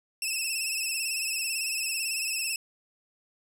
15% pulse tone with vibrato, 2637 Hz, E7, in tune, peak -21 dBFS, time 0.22-2.56 s, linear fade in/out 2 ms, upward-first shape sine, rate 18 Hz, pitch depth 61 cents each way, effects none

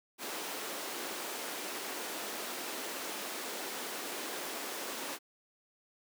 pink high-pass noise, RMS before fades -40 dBFS, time 0.18-5.19 s, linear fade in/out 50 ms, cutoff 280 Hz, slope 24 dB/octave, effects none

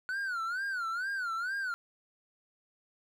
triangle tone with vibrato, 1464 Hz, F#6, 19 cents flat, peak -30 dBFS, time 0.09-1.74 s, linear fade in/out 0 ms, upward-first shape sine, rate 2.2 Hz, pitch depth 170 cents each way, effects none

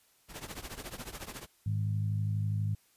pink noise with tremolo, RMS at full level -39 dBFS, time 0.28-1.47 s, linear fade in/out 50 ms, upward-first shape triangle, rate 14 Hz, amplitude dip 90%
harmonic tone, 52.2 Hz, G#1, 10 cents sharp, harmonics 2 / 3 / 4, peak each -29 / -37 / -46 dBFS, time 1.66-2.75 s, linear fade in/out 5 ms
effects white hiss -67 dBFS RMS until 2.96 s + resampled to 32000 Hz

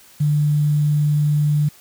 sine tone with quantisation, 148.4 Hz, D3, 18 cents sharp, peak -14 dBFS, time 0.2-1.69 s, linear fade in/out 10 ms, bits 7, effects white hiss -48 dBFS RMS until 1.8 s

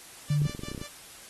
5% pulse tone with tremolo, 587 Hz, D5, 1 cent flat, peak -30 dBFS, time 0.27-0.9 s, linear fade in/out 50 ms, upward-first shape sine, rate 5.5 Hz, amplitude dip 100%
sine tone, 146.83 Hz, D3, in tune, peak -22 dBFS, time 0.3-0.47 s, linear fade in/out 5 ms
clicks, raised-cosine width 3 ms, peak -25 dBFS, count 11, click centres 0.418 / 0.454 / 0.496 / 0.549 / 0.593 / 0.635 / 0.685 / 0.716 / 0.748 / 0.778 / 0.815 s
effects white hiss -48 dBFS RMS until 1.29 s + AAC 32 kbps

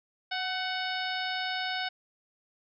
harmonic tone with a mistuned harmonic, 740 Hz, F#5, in tune, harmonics 1 / 2 / 3 / 4 / 5 / 6 / 7, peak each -35 / -35 / -39 / -39 / -38 / -42 / -43 dBFS, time 0.31-1.89 s, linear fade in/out 10 ms, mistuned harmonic 2, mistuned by +35 cents, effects none

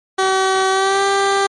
15% pulse tone with pitch glide, 380.8 to 394.9 Hz, F#4 to G4, +50 to +13 cents, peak -7 dBFS, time 0.18-1.47 s, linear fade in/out 10 ms, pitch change +63 cents, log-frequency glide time 0.7-1.03 s, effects low-pass 9000 Hz 12 dB/octave + MP3 48 kbps

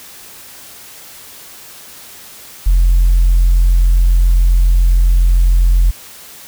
sine tone, 43.65 Hz, F1, in tune, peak -5 dBFS, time 2.66-5.91 s, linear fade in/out 10 ms, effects tanh soft clip ceiling -4 dBFS + white hiss -36 dBFS RMS until 6.47 s

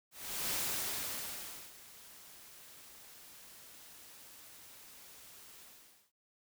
white noise with ADSR envelope, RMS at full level -35 dBFS, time 0.11-6.12 s, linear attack 410 ms, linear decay 1200 ms, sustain -20 dB, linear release 500 ms, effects none

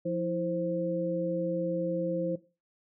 sine tone cluster, 174.1 / 327.8 / 524 Hz, F3 / E4 / C5, -5 / -10 / +2 cents, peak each -33 / -34 / -31 dBFS, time 0.05-2.36 s, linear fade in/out 10 ms, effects noise-tail reverb RT60 0.3 s tail -17 dB re dry

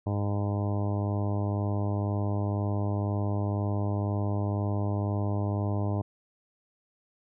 harmonic tone, 102 Hz, G#2, 31 cents flat, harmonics 1 / 2 / 3 / 4 / 5 / 6 / 7 / 8 / 9 / 10, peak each -27 / -35 / -36 / -40 / -44 / -39 / -43 / -44 / -45 / -47 dBFS, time 0.06-6.02 s, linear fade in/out 10 ms, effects none

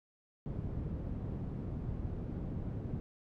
white low-pass noise, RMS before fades -39 dBFS, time 0.46-3 s, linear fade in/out 0 ms, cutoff 170 Hz, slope 12 dB/octave, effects none

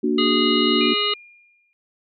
sine chord, Bb augmented, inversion none, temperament equal, 233.1 / 293.7 / 370 Hz, Bb3 / D4 / F#4, 0 / 0 / 0 cents, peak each -22 dBFS, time 0.03-0.94 s, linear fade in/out 10 ms
harmonic tone, 413.8 Hz, G#4, 6 cents flat, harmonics 1 / 3 / 5 / 7 / 9 / 10, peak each -27 / -26 / -29 / -22 / -27 / -29 dBFS, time 0.18-1.14 s, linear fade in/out 5 ms
sine tone with exponential decay, 2413 Hz, D7, 46 cents sharp, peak -25 dBFS, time 0.81-1.73 s, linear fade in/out 0 ms, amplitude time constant 200 ms
effects none

